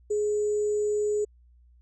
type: tone with sample-and-hold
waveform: sine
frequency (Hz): 418.9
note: G#4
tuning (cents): +15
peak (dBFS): -23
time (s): 0.1-1.25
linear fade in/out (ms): 10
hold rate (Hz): 7350
effects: added 60 Hz sine -54 dBFS peak until 1.81 s + resampled to 24000 Hz

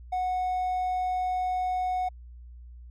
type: tone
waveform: triangle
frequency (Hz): 735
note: F#5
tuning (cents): -12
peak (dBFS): -23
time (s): 0.12-2.09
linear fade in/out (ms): 10
effects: tanh soft clip ceiling -19 dBFS + added 60 Hz sine -43 dBFS peak until 2.9 s

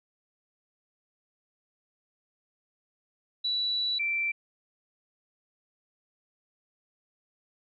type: tone pair in turn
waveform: sine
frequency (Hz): 3941 / 2343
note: B7 / D7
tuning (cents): -4 / -5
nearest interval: major sixth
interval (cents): 901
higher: first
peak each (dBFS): -26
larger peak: neither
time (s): 3.44-3.99 / 3.99-4.32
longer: first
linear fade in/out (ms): 10
effects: none

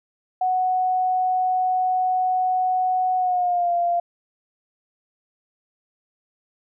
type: tone with pitch glide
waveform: sine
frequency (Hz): 740 to 694.4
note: F#5 to F5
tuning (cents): 0 to -10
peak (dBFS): -18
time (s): 0.41-4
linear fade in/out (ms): 5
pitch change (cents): -110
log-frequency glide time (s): 3.17-3.72
effects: none

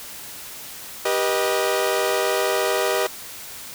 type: chord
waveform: sawtooth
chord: G augmented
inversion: none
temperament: equal with one note detuned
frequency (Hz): 392 / 485.1 / 622.3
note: G4 / B4 / D#5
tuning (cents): 0 / -31 / 0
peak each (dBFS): -20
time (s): 1.05-3.07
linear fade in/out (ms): 5
effects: white hiss -37 dBFS RMS until 3.74 s

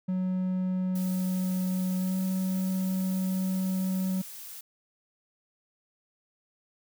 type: tone with pitch glide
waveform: triangle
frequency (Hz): 184.9 to 187.7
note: F#3 to F#3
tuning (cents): -1 to +25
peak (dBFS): -24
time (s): 0.08-4.22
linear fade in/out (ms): 10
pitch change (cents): +26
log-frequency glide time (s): 1.97-2.18
type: noise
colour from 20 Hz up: blue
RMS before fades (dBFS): -43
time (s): 0.95-4.61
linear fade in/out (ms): 5
effects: none

